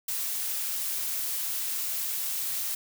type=noise; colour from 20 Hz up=blue; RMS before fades=-31 dBFS; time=0.08-2.75 s; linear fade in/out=5 ms; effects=none